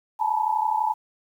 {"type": "tone cluster", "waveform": "sine", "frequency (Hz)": [852, 884, 970], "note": ["G#5", "A5", "B5"], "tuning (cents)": [44, 8, -31], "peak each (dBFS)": [-25, -24, -27], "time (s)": [0.19, 0.94], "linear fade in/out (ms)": 20, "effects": ["9-bit"]}